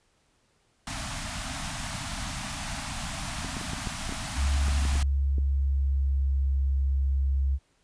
pink band-stop noise, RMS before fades -34 dBFS, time 0.87-5.03 s, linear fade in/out 2 ms, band 290 to 620 Hz, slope 96 dB/octave
clicks, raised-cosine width 3 ms, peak -24 dBFS, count 11, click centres 3.447 / 3.568 / 3.613 / 3.734 / 3.872 / 4.093 / 4.124 / 4.683 / 4.852 / 4.955 / 5.383 s
sine tone with pitch glide, 69.3 to 67.8 Hz, C#2 to C#2, 0 to -38 cents, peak -22 dBFS, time 4.35-7.59 s, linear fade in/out 50 ms, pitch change -38 cents, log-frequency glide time 4.79-6.44 s
effects pink hiss -68 dBFS RMS until 7.83 s + resampled to 22050 Hz

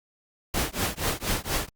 pink noise with tremolo, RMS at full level -24 dBFS, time 0.54-1.69 s, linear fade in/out 2 ms, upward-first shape triangle, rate 4.2 Hz, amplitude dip 100%, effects Opus 48 kbps

